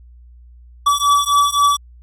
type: beating tone pair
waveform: square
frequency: 1147 / 1150.8 Hz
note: D6 / D6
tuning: -41 / -36 cents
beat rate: 3.8 Hz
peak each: -16 / -16 dBFS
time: 0.86-1.77 s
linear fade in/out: 10 ms
effects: added 60 Hz sine -40 dBFS peak until 2.02 s + low-pass 12000 Hz 12 dB/octave